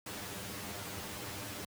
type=noise with comb filter; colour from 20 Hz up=pink; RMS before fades=-42 dBFS; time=0.06-1.65 s; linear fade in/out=5 ms; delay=10 ms; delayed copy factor=+0.8; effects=high-pass 80 Hz 12 dB/octave